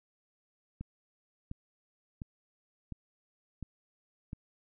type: click train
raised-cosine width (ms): 5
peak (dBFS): -27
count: 6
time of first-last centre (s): 0.81-4.331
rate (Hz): 1.42
effects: none